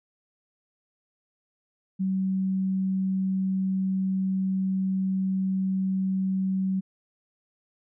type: tone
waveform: sine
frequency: 190 Hz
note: F#3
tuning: 46 cents sharp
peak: -23 dBFS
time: 1.99-6.81 s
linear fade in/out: 20 ms
effects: none